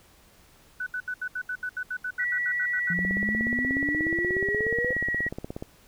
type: tone bursts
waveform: sine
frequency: 1493 Hz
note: F#6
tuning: 15 cents sharp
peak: -28 dBFS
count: 16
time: 0.8-2.935 s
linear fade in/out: 5 ms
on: 65 ms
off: 73 ms
type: tone with pitch glide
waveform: sine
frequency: 1943 to 1915.1 Hz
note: B6 to A#6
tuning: -29 to +46 cents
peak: -25 dBFS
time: 2.19-5.29 s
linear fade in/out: 10 ms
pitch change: -25 cents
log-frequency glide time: 4.18-4.57 s
type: exponential sweep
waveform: sine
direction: up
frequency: 171 to 510 Hz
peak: -28 dBFS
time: 2.9-4.93 s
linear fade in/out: 2 ms
type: click train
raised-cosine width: 2 ms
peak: -20 dBFS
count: 45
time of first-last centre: 2.99-5.625 s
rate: 16.7 Hz
effects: pink hiss -57 dBFS RMS until 5.87 s